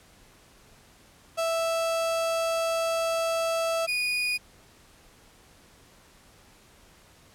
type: tone pair in turn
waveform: 35% pulse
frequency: 659.3 / 2464 Hz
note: E5 / D#7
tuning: 0 / -17 cents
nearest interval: octave + major seventh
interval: 2283 cents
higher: second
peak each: -23 dBFS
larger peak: neither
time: 1.37-3.87 / 3.87-4.38 s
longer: first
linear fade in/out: 20 ms
effects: pink hiss -56 dBFS RMS until 7.34 s + low-pass 12000 Hz 12 dB/octave